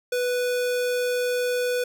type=tone; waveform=square; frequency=493.9 Hz; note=B4; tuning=in tune; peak=-23 dBFS; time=0.12-1.84 s; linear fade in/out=5 ms; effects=none